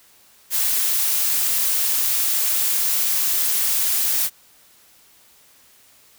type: noise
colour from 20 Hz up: blue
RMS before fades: -20 dBFS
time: 0.5-4.3 s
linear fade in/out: 50 ms
effects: white hiss -53 dBFS RMS until 6.18 s